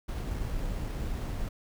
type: noise with sample-and-hold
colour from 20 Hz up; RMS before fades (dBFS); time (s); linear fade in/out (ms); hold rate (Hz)
brown; -33; 0.08-1.49; 10; 7350
effects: none